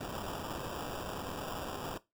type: noise with sample-and-hold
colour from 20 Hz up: white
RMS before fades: -40 dBFS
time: 0-1.98 s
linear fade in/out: 10 ms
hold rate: 2100 Hz
effects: noise-tail reverb RT60 0.2 s tail -17 dB re dry